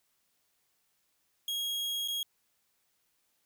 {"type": "tone with dropouts", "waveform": "40% pulse", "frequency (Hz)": 3284, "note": "G#7", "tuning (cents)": -20, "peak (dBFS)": -31, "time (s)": [1.48, 2.23], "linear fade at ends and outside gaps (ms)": 2, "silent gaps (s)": [2.077, 2.083], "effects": ["white hiss -75 dBFS RMS until 3.45 s"]}